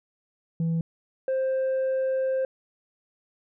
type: tone pair in turn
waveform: sine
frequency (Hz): 164.81 / 526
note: E3 / C5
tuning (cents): 0 / +9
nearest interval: octave + minor sixth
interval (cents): 2009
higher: second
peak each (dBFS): -20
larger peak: neither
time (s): 0.6-0.81 / 1.28-2.45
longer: second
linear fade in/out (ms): 2
effects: tanh soft clip ceiling -22 dBFS